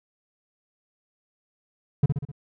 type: tone with echo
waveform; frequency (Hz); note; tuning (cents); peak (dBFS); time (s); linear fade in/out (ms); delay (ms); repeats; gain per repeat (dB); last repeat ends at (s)
triangle; 141.9; C#3; +41; -12; 2.03-2.06; 5; 64; 4; -5; 2.316
effects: none